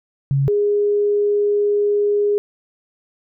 sine tone pair in turn, 138 / 411.7 Hz, C#3 / G#4, -7 / -15 cents, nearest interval octave + perfect fifth, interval 1892 cents, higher second, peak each -14 dBFS, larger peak neither, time 0.31-0.48 / 0.48-2.38 s, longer second, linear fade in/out 0 ms, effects none

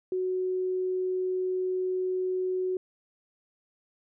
sine tone, 370 Hz, F#4, in tune, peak -26 dBFS, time 0.12-2.77 s, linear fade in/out 2 ms, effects none

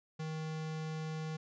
square tone, 157.5 Hz, D#3, 21 cents sharp, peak -38 dBFS, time 0.19-1.37 s, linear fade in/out 10 ms, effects resampled to 16000 Hz

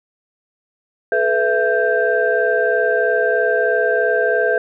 sine tone cluster, 430.1 / 493.2 / 665 / 1573 Hz, A4 / B4 / E5 / G6, -39 / -2 / +15 / +6 cents, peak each -19 dBFS, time 1.12-4.58 s, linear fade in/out 2 ms, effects tanh soft clip ceiling -3 dBFS

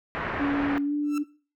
white low-pass noise, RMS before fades -31 dBFS, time 0.15-0.78 s, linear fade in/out 0 ms, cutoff 1900 Hz, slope 24 dB/octave
sine tone with pitch glide, 284.2 to 293.5 Hz, C#4 to D4, +43 to -1 cents, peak -23 dBFS, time 0.39-1.24 s, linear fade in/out 20 ms, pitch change +56 cents, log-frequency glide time 0.83-0.94 s
30% pulse tone with exponential growth, 1332 Hz, E6, 18 cents sharp, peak -29 dBFS, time 1.03-1.18 s, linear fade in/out 2 ms, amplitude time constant 31 ms
effects noise-tail reverb RT60 0.4 s tail -20 dB re dry

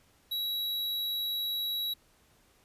square tone, 3885 Hz, B7, 29 cents flat, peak -31 dBFS, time 0.31-1.94 s, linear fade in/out 10 ms, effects pink hiss -65 dBFS RMS until 2.64 s + resampled to 32000 Hz

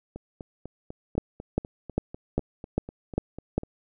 two click trains, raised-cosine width 2 ms, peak -24 / -10 dBFS, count 15 / 7, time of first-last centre 0.16-3.634 / 1.18-3.58 s, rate 4.03 / 2.5 Hz, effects none

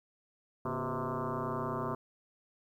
sine tone with frequency modulation, 399.6 Hz, G4, 33 cents sharp, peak -32 dBFS, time 0.65-1.95 s, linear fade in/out 5 ms, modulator 128 Hz, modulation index 6.6, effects 11-bit

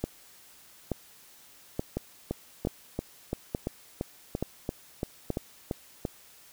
two click trains, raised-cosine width 2 ms, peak -16 / -15 dBFS, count 13 / 7, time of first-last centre 1.97-6.052 / 0.04-5.303 s, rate 2.94 / 1.14 Hz, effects white hiss -55 dBFS RMS until 6.52 s

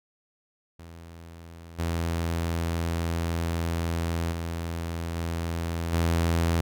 sawtooth tone with level steps, 83.7 Hz, E2, 27 cents sharp, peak -39 / -22 / -26 / -24 / -18 dBFS, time 0.79-6.61 s, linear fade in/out 5 ms, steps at 1.78 / 4.31 / 5.15 / 5.92 s, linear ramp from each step 20 ms, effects none

